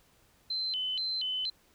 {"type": "tone with vibrato", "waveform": "sine", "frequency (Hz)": 3520, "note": "A7", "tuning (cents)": 0, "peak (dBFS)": -30, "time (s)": [0.5, 1.5], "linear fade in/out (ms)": 5, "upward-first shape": "square", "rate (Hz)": 2.1, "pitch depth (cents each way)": 260, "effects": ["pink hiss -65 dBFS RMS until 1.74 s"]}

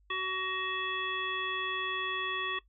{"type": "harmonic tone", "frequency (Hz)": 375, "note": "F#4", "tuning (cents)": 23, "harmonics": [1, 3, 5, 7, 9], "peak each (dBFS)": [-41, -35, -38, -39, -38], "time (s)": [0.1, 2.59], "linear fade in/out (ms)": 5, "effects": ["noise-tail reverb RT60 0.1 s tail -18 dB re dry", "added 50 Hz sine -62 dBFS peak until 2.68 s"]}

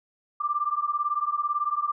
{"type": "beating tone pair", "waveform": "sine", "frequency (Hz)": [1174.7, 1192.7], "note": ["D6", "D6"], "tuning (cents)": [0, 26], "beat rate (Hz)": 18, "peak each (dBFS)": -27, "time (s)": [0.4, 1.92], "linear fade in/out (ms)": 10, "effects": []}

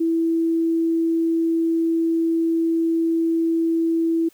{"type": "tone", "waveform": "sine", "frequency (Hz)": 329.6, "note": "E4", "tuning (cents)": 0, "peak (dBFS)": -17, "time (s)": [0, 4.29], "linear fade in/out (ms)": 10, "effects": ["white hiss -56 dBFS RMS until 4.33 s"]}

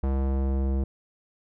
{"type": "tone with low-pass filter sweep", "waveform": "square", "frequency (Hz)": 67.1, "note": "C2", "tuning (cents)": 44, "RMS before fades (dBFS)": -25, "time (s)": [0.03, 0.84], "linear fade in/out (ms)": 5, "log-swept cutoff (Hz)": [870, 470], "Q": 0.82, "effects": []}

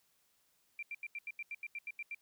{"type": "tone bursts", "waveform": "sine", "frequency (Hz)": 2363, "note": "D7", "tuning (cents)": 10, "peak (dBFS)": -39, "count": 12, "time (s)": [0.79, 2.147], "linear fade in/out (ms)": 2, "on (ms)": 37, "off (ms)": 83, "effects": ["white hiss -74 dBFS RMS until 2.21 s"]}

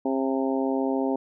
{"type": "harmonic tone with a mistuned harmonic", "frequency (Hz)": 133.9, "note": "C3", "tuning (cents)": 40, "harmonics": [2, 3, 4, 5, 6, 7], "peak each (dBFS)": [-25, -29, -31, -33, -35, -36], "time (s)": [0.05, 1.16], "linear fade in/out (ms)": 5, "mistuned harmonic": 7, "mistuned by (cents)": -51, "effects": []}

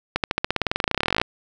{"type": "accelerating click train", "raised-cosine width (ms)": 0.3, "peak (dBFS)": -4, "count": 28, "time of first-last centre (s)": [0.16, 1.215], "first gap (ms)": 78, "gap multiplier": 0.94, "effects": []}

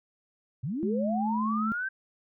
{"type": "linear sweep", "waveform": "sine", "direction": "up", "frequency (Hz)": [108.4, 1583], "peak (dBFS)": -29, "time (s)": [0.63, 1.89], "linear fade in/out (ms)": 10}
{"type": "tone with pitch glide", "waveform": "sine", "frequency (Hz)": [211.5, 217.7], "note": ["G#3", "A3"], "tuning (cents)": [32, -18], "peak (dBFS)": -27, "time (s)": [0.83, 1.72], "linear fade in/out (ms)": 0, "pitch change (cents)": 50, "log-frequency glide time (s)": [0.94, 1.3]}
{"effects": []}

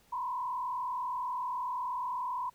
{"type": "tone with frequency modulation", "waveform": "sine", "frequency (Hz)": 996, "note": "B5", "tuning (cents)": 14, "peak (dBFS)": -32, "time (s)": [0.12, 2.5], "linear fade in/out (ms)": 10, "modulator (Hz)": 40.2, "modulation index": 1.3, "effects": ["pink hiss -65 dBFS RMS until 2.54 s"]}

